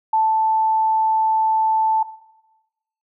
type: tone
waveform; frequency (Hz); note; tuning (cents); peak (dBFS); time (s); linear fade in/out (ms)
sine; 880; A5; 0; -14; 0.13-2.03; 5
effects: noise-tail reverb RT60 1.0 s tail -17 dB re dry